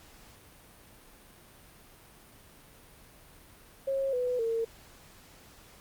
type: tone with pitch steps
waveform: sine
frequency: 542 / 497 / 455.8 Hz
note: C#5 / B4 / A#4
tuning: -39 / +11 / -39 cents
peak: -27 dBFS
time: 3.87-4.65 s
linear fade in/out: 10 ms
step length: 260 ms
effects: pink hiss -55 dBFS RMS until 5.8 s + Opus 48 kbps